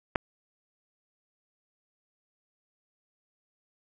clicks, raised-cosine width 0.5 ms, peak -27 / -9 dBFS, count 2, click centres 0.155 / 0.158 s, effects none

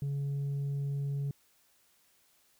sine tone, 140.6 Hz, C#3, 25 cents sharp, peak -28 dBFS, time 0.02-1.31 s, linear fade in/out 2 ms, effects tanh soft clip ceiling -30 dBFS + white hiss -68 dBFS RMS until 2.59 s

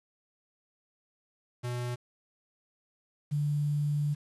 square / sine tone pair in turn, 122.3 / 146.88 Hz, B2 / D3, -16 / +1 cents, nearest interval minor third, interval 317 cents, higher second, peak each -32 / -26 dBFS, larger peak second, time 1.63-1.96 / 3.31-4.15 s, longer second, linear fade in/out 20 ms, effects resampled to 24000 Hz + 9-bit

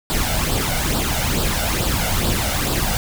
pink noise with flanger, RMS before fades -20 dBFS, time 0.1-2.97 s, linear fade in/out 0 ms, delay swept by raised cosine 0.23 to 1.43 ms, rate 2.3 Hz, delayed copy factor +0.6, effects none

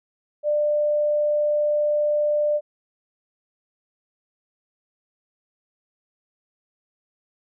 sine tone, 595 Hz, D5, 22 cents sharp, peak -18 dBFS, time 0.43-2.61 s, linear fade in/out 50 ms, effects none

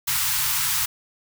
white band-stop noise, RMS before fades -23 dBFS, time 0.07-0.86 s, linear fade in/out 10 ms, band 160 to 840 Hz, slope 96 dB/octave, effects none

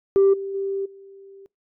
sine tone with level steps, 392 Hz, G4, in tune, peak -11 / -27 / -23 / -42 dBFS, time 0.16-1.46 s, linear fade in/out 0 ms, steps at 0.33 / 0.54 / 0.85 s, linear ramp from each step 10 ms, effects noise-tail reverb RT60 0.2 s tail -24 dB re dry + tanh soft clip ceiling -10 dBFS

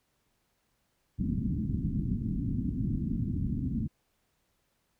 white low-pass noise, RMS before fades -31 dBFS, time 1.18-3.88 s, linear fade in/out 20 ms, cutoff 270 Hz, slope 48 dB/octave, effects pink hiss -75 dBFS RMS until 4.99 s

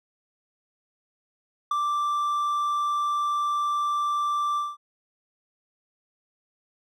triangle tone with ADSR envelope, 1174.7 Hz, D6, in tune, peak -17 dBFS, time 1.71-4.77 s, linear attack 5 ms, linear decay 7 ms, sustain -4 dB, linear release 200 ms, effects none

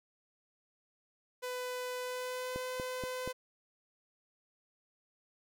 sawtooth tone with pitch glide, 500 to 508.2 Hz, B4 to B4, +21 to +49 cents, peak -33 dBFS, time 1.42-3.33 s, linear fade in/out 20 ms, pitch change +28 cents, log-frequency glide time 1.99-2.62 s
click train, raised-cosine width 2 ms, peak -26 dBFS, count 4, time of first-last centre 2.56-3.276 s, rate 4.19 Hz
effects none

